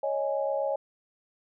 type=chord; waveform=sine; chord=C# suspended second; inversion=none; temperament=equal; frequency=554.4 / 622.3 / 830.6 Hz; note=C#5 / D#5 / G#5; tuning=0 / 0 / 0 cents; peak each=-28 / -31 / -34 dBFS; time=0.03-0.76 s; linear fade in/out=5 ms; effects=none